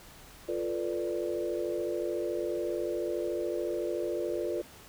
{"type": "chord", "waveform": "sine", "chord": "B half-diminished seventh", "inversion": "second", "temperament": "equal", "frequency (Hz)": [349.2, 440, 493.9, 587.3], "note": ["F4", "A4", "B4", "D5"], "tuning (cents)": [0, 0, 0, 0], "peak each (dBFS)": [-33, -37, -36, -36], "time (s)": [0.48, 4.62], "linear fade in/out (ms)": 10, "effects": ["pink hiss -52 dBFS RMS until 4.88 s"]}